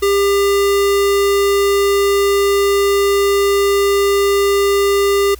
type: tone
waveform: square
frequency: 400 Hz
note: G4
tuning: 35 cents sharp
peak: -12 dBFS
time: 0.02-5.35 s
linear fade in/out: 10 ms
effects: added 60 Hz sine -34 dBFS peak until 5.39 s + white hiss -44 dBFS RMS until 5.39 s